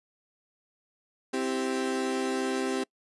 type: chord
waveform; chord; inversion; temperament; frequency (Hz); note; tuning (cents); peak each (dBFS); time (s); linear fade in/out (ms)
35% pulse; C major; none; equal; 261.6 / 329.6 / 392; C4 / E4 / G4; 0 / 0 / 0; -29 / -35 / -29; 1.33-2.84; 10
effects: noise-tail reverb RT60 0.1 s tail -25 dB re dry + resampled to 24000 Hz